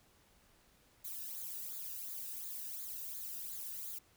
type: noise with flanger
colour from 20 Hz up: violet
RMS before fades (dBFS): -44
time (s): 1.04-3.99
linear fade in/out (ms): 10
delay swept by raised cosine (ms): 0.35 to 0.95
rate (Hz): 2.8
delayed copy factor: -0.95
effects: pink hiss -68 dBFS RMS until 4.16 s